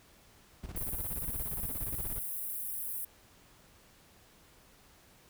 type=noise with tremolo; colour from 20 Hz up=brown; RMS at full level=-39 dBFS; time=0.63-2.2 s; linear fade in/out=10 ms; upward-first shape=square; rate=17 Hz; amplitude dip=75%
type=high-pass noise; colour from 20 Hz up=white; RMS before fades=-38 dBFS; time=0.76-3.05 s; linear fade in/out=5 ms; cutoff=9500 Hz; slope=48 dB/octave
effects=pink hiss -61 dBFS RMS until 5.29 s